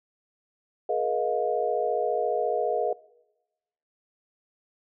sine tone cluster, 424.5 / 479 / 631 / 711 Hz, G#4 / A#4 / D#5 / F5, +38 / +47 / +24 / +31 cents, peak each -29 dBFS, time 0.89-2.93 s, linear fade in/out 5 ms, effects noise-tail reverb RT60 1.0 s tail -22 dB re dry

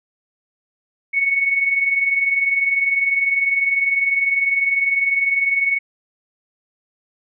sine tone pair together, 2197 / 2217 Hz, C#7 / C#7, -16 / 0 cents, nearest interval unison, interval 16 cents, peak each -23 / -16 dBFS, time 1.13-5.79 s, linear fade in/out 20 ms, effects none

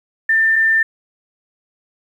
sine tone pair in turn, 1790 / 1790 Hz, A6 / A6, +29 / +29 cents, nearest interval unison, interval 0 cents, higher neither, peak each -11 dBFS, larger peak neither, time 0.29-0.56 / 0.56-0.83 s, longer neither, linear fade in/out 5 ms, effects 8-bit

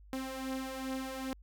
sawtooth beating tone pair, 261.6 / 264.1 Hz, C4 / C4, 0 / +16 cents, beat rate 2.5 Hz, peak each -38 / -34 dBFS, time 0.13-1.33 s, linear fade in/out 0 ms, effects added 50 Hz sine -53 dBFS peak until 1.42 s

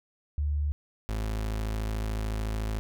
sine / 35% pulse tone pair in turn, 73.42 / 53.73 Hz, D2 / A1, 0 / -40 cents, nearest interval perfect fourth, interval 540 cents, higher first, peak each -25 / -27 dBFS, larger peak first, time 0.38-0.72 / 1.09-2.79 s, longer second, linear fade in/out 0 ms, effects none

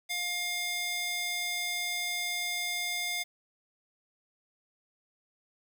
square tone with high-pass filter, 709 Hz, F5, 26 cents sharp, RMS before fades -33 dBFS, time 0.09-3.24 s, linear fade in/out 20 ms, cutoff 2200 Hz, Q 0.97, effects 10-bit

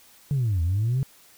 sine linear two-way sweep, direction down then up, 147.6 to 79.9 to 138.5 Hz, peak -19 dBFS, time 0.31-1.03 s, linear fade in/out 0 ms, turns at 0.62 s, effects tanh soft clip ceiling -18 dBFS + white hiss -54 dBFS RMS until 1.37 s

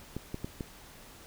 clicks, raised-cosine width 3 ms, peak -22 dBFS, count 4, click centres 0.166 / 0.344 / 0.445 / 0.608 s, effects pink hiss -52 dBFS RMS until 1.26 s

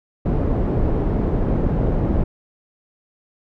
pink low-pass noise, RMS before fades -19 dBFS, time 0.25-2.24 s, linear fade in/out 10 ms, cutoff 480 Hz, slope 12 dB/octave, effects none

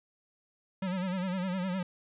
square tone with vibrato, 185 Hz, F#3, in tune, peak -31 dBFS, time 0.82-1.83 s, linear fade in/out 5 ms, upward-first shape sine, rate 9.8 Hz, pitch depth 82 cents each way, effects resampled to 8000 Hz + 12-bit

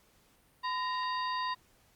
harmonic tone with a mistuned harmonic, 932.3 Hz, A#5, in tune, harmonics 1 / 2 / 3 / 4 / 5, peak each -32 / -40 / -47 / -44 / -44 dBFS, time 0.63-1.55 s, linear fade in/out 20 ms, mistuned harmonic 1, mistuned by +140 cents, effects pink hiss -66 dBFS RMS until 1.95 s + Opus 48 kbps

